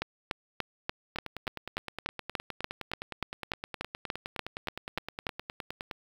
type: two click trains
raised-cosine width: 0.3 ms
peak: -20 / -14 dBFS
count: 47 / 19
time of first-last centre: 1.16-5.912 / 0.02-5.268 s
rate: 9.68 / 3.43 Hz
effects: 7-bit